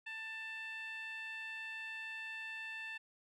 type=tone with band-pass filter; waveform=15% pulse; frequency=887 Hz; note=A5; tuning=14 cents sharp; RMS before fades=-45 dBFS; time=0.06-2.98 s; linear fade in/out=10 ms; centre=2200 Hz; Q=5.4; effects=none